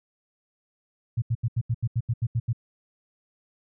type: tone bursts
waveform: sine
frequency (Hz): 116.54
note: A#2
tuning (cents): 0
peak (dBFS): -21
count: 11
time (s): 1.17-2.531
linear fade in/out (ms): 10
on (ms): 51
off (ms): 80
effects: none